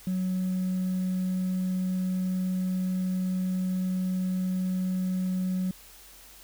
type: tone with hard clipping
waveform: triangle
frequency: 185 Hz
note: F#3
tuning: in tune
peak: -25 dBFS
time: 0.07-5.71 s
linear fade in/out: 2 ms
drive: 2 dB
effects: added 46 Hz sine -57 dBFS peak until 6.43 s + white hiss -51 dBFS RMS until 6.43 s